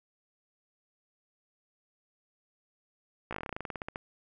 slowing click train, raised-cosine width 0.5 ms, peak -21 dBFS, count 18, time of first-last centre 3.31-3.959 s, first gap 16 ms, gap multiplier 1.1, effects none

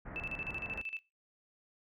pink low-pass noise, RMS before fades -46 dBFS, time 0.05-0.82 s, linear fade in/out 10 ms, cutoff 2000 Hz, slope 48 dB/octave
sine tone with tremolo, 2637 Hz, E7, in tune, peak -36 dBFS, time 0.16-0.99 s, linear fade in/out 0 ms, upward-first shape square, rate 13 Hz, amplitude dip 80%
effects noise-tail reverb RT60 0.3 s tail -22 dB re dry

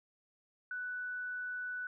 sine tone, 1487 Hz, F#6, 8 cents sharp, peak -37 dBFS, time 0.71-1.87 s, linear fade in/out 2 ms, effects none

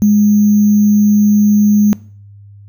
sine tone with sample-and-hold, 207.7 Hz, G#3, in tune, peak -6 dBFS, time 0.02-1.93 s, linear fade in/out 0 ms, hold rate 6300 Hz, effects noise-tail reverb RT60 0.5 s tail -22 dB re dry + added 101 Hz sine -35 dBFS peak until 2.68 s

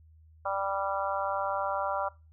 harmonic tone, 196 Hz, G3, in tune, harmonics 3 / 4 / 5 / 6 / 7, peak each -33 / -34 / -35 / -36 / -36 dBFS, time 0.45-2.09 s, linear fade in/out 10 ms, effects noise-tail reverb RT60 0.3 s tail -22 dB re dry + added 79 Hz sine -54 dBFS peak until 2.32 s

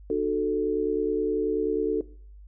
sine chord, D major, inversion none, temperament equal with one note detuned, 301.2 / 370 / 440 Hz, D4 / F#4 / A4, +44 / 0 / 0 cents, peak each -29 / -28 / -25 dBFS, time 0.1-2.01 s, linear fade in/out 2 ms, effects noise-tail reverb RT60 0.5 s tail -20 dB re dry + added 50 Hz sine -44 dBFS peak until 2.47 s

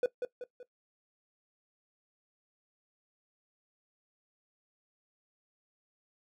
triangle tone with echo, 493.9 Hz, B4, in tune, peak -22 dBFS, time 0.03-0.06 s, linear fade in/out 2 ms, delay 190 ms, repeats 3, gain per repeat -7 dB, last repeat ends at 0.63 s, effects noise-tail reverb RT60 0.1 s tail -17 dB re dry

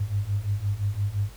sine beating tone pair, 98 / 103.8 Hz, G2 / G#2, 0 / 0 cents, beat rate 5.8 Hz, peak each -28 / -26 dBFS, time 0-1.3 s, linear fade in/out 10 ms, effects added 50 Hz sine -43 dBFS peak until 1.36 s + pink hiss -50 dBFS RMS until 1.36 s

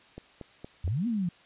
click train, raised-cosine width 2 ms, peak -27 dBFS, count 4, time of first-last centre 0.18-0.878 s, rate 4.3 Hz
sine exponential two-way sweep, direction up then down, 73.42 to 247.7 to 166.7 Hz, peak -26 dBFS, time 0.84-1.29 s, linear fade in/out 5 ms, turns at 1.07 s
effects white hiss -57 dBFS RMS until 1.45 s + resampled to 8000 Hz

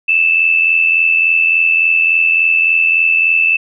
sine tone with amplitude modulation, 2637 Hz, E7, in tune, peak -6 dBFS, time 0.08-3.57 s, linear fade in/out 10 ms, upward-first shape sine, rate 83.5 Hz, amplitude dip 60%, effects none

